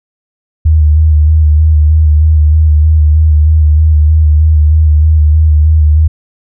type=tone with vibrato; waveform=sine; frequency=77 Hz; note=D#2; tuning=17 cents flat; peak=-3 dBFS; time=0.65-6.08 s; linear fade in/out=10 ms; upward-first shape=square; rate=3.2 Hz; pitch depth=30 cents each way; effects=none